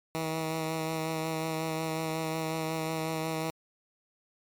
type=tone with vibrato; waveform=10% pulse; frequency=160 Hz; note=D#3; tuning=49 cents sharp; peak=-22 dBFS; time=0.15-3.5 s; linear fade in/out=0 ms; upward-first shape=sine; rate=5.5 Hz; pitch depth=17 cents each way; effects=MP3 96 kbps